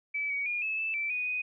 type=tone with pitch steps; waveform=sine; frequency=2301 / 2256 / 2427 / 2601 / 2634 / 2330 / 2475 / 2493 Hz; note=D7 / C#7 / D#7 / E7 / E7 / D7 / D#7 / D#7; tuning=-36 / +30 / -44 / -24 / -2 / -14 / -10 / +3 cents; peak=-29 dBFS; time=0.14-1.42 s; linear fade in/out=10 ms; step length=160 ms; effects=none